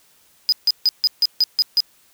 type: tone bursts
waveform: triangle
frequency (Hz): 4978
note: D#8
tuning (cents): 0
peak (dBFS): -11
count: 8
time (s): 0.49-1.804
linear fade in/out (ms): 0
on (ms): 33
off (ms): 150
effects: white hiss -56 dBFS RMS until 2.13 s